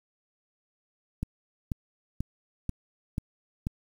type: click train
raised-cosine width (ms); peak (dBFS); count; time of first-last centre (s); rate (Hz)
5; -17; 6; 1.23-3.669; 2.05
effects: 8-bit